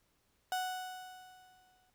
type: tone with exponential decay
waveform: 35% pulse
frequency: 740 Hz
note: F#5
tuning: in tune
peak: -30 dBFS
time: 0.52-1.9 s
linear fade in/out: 1 ms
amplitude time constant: 300 ms
effects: pink hiss -75 dBFS RMS until 1.94 s

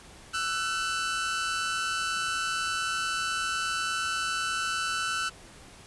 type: tone pair together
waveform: sawtooth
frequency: 1332 / 1500.3 Hz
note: E6 / F#6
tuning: +18 / +24 cents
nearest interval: major second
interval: 206 cents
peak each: -27 dBFS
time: 0.33-5.3 s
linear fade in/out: 20 ms
effects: pink hiss -50 dBFS RMS until 5.86 s + resampled to 24000 Hz

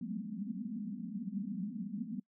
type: band-pass noise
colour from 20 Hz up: pink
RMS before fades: -40 dBFS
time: 0.01-2.2 s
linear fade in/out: 5 ms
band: 180 to 250 Hz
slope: 96 dB/octave
effects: noise-tail reverb RT60 0.1 s tail -26 dB re dry

